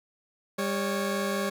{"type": "tone pair together", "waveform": "20% pulse", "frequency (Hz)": [199.67, 554.4], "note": ["G3", "C#5"], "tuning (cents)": [32, 0], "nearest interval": "octave + tritone", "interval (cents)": 1768, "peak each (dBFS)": [-24, -26], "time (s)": [0.58, 1.5], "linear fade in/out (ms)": 10, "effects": []}